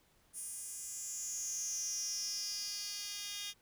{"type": "tone with high-pass filter sweep", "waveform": "10% pulse", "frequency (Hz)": 407.9, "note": "G#4", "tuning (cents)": -31, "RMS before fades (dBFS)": -41, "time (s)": [0.33, 3.54], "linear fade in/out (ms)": 50, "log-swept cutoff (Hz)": [9100, 3700], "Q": 6.6, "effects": ["pink hiss -70 dBFS RMS until 3.61 s"]}